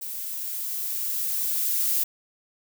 violet noise with level ramp, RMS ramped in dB -34 to -23 dBFS, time 0.01-2.04 s, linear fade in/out 10 ms, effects none

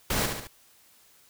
pink noise with echo, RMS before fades -27 dBFS, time 0.1-0.26 s, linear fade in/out 5 ms, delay 71 ms, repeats 3, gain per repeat -5 dB, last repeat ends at 0.473 s, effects white hiss -59 dBFS RMS until 1.29 s

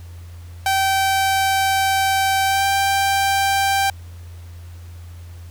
sawtooth tone with pitch glide, 775 to 785.8 Hz, G5 to G5, -20 to +4 cents, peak -12 dBFS, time 0.66-3.9 s, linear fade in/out 2 ms, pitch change +24 cents, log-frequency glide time 2.45-2.65 s, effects added 86 Hz sine -34 dBFS peak until 5.5 s + pink hiss -50 dBFS RMS until 5.5 s

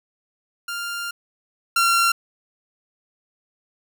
sawtooth tone pair in turn, 1396.9 / 1371.3 Hz, F6 / F6, 0 / -32 cents, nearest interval unison, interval 32 cents, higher first, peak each -23 / -12 dBFS, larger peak second, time 0.68-1.11 / 1.76-2.12 s, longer first, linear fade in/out 5 ms, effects none

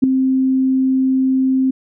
sine tone with ADSR envelope, 262.5 Hz, C4, 6 cents sharp, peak -3 dBFS, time 0.02-1.71 s, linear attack 18 ms, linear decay 3 ms, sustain -9 dB, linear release 9 ms, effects none

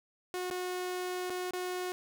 sawtooth tone with dropouts, 363.4 Hz, F#4, 31 cents flat, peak -30 dBFS, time 0.34-1.92 s, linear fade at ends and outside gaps 0 ms, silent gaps 0.501-0.511 / 1.298-1.303 / 1.508-1.535 s, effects 10-bit

